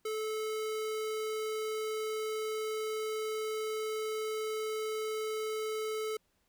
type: tone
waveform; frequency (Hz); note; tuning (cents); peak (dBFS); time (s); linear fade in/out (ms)
square; 434.4; A4; -22; -34; 0.05-6.17; 5
effects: pink hiss -75 dBFS RMS until 6.48 s